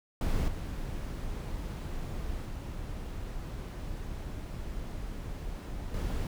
brown noise with level steps, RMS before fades -29 / -36 / -38 / -32 dBFS, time 0.21-6.27 s, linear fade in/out 2 ms, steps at 0.48 / 2.45 / 5.94 s, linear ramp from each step 2 ms, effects none

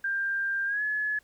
sine tone with pitch glide, 1591 to 1705.2 Hz, G6 to G#6, +25 to +45 cents, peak -26 dBFS, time 0.04-1.19 s, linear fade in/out 5 ms, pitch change +120 cents, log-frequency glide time 0.66-0.82 s, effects pink hiss -64 dBFS RMS until 1.23 s

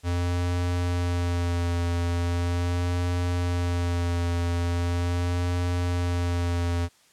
square tone with vibrato, 87.31 Hz, F2, in tune, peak -24 dBFS, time 0.03-6.89 s, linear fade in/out 50 ms, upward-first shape sine, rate 0.4 Hz, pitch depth 20 cents each way, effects white hiss -59 dBFS RMS until 7.12 s + low-pass 9000 Hz 12 dB/octave

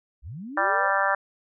sine linear sweep, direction up, 49 to 569 Hz, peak -34 dBFS, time 0.22-0.92 s, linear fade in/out 50 ms
harmonic tone, 196 Hz, G3, in tune, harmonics 3 / 4 / 5 / 6 / 7 / 8 / 9, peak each -28 / -28 / -28 / -28 / -28 / -28 / -28 dBFS, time 0.57-1.15 s, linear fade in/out 5 ms
effects none

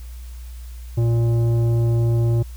triangle tone with tanh clipping, 116.6 Hz, A#2, 1 cent sharp, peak -17 dBFS, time 0.97-2.43 s, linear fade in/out 10 ms, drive 15 dB, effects added 60 Hz sine -32 dBFS peak until 2.56 s + white hiss -50 dBFS RMS until 2.56 s

